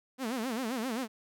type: tone with vibrato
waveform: sawtooth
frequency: 240.7 Hz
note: B3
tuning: 44 cents flat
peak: -28 dBFS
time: 0.18-1.08 s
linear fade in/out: 50 ms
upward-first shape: sine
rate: 7.6 Hz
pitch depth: 190 cents each way
effects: none